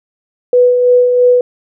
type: tone with tremolo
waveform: sine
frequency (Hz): 493.9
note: B4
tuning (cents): 0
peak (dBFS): -4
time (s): 0.53-1.41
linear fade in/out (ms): 2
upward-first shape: sine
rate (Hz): 3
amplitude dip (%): 40
effects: none